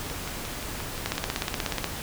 two click trains, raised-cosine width 0.2 ms, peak -18 / -9 dBFS, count 7 / 14, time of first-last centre 0.1-1.154 / 1.06-1.843 s, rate 5.69 / 16.6 Hz, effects pink hiss -35 dBFS RMS until 2.02 s

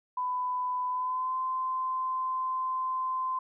sine tone with pitch glide, 1000 to 1034.1 Hz, B5 to C6, +21 to -21 cents, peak -28 dBFS, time 0.17-3.39 s, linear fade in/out 5 ms, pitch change +58 cents, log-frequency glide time 0.88-1.37 s, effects none

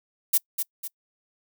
violet noise with echo, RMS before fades -19 dBFS, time 0.33-0.38 s, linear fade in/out 10 ms, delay 250 ms, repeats 2, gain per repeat -7 dB, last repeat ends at 0.88 s, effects noise-tail reverb RT60 0.1 s tail -26 dB re dry

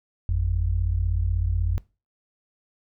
sine tone pair together, 51.08 / 87.31 Hz, G#1 / F2, -28 / 0 cents, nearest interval major sixth, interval 928 cents, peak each -23 dBFS, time 0.29-1.78 s, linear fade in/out 0 ms, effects noise-tail reverb RT60 0.3 s tail -22 dB re dry

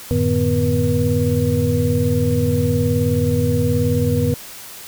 sine tone cluster, 91.4 / 110.3 / 149.9 / 249.2 / 480.4 Hz, F#2 / A2 / D3 / B3 / B4, -21 / +5 / +36 / +16 / -48 cents, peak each -21 dBFS, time 0.11-4.34 s, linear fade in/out 0 ms, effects white hiss -36 dBFS RMS until 4.87 s

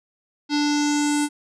square tone with low-pass filter sweep, 293.7 Hz, D4, in tune, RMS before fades -21 dBFS, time 0.49-1.29 s, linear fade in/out 50 ms, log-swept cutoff 4700 to 9200 Hz, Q 3.9, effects none

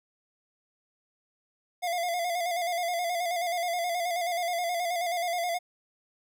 square tone with vibrato, 697 Hz, F5, 4 cents flat, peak -28 dBFS, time 1.82-5.59 s, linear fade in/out 20 ms, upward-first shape square, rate 9.4 Hz, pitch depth 49 cents each way, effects none

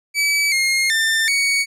sawtooth tone with pitch steps, 2292 / 2137 / 1792 / 2239 Hz, D7 / C7 / A6 / C#7, -43 / +36 / +31 / +17 cents, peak -12 dBFS, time 0.14-1.66 s, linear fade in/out 50 ms, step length 380 ms, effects low-pass 11000 Hz 12 dB/octave

